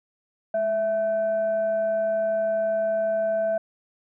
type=tone with frequency modulation; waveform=sine; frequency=659.3 Hz; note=E5; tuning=in tune; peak=-21 dBFS; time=0.54-3.58 s; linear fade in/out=5 ms; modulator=868 Hz; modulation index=0.24; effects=none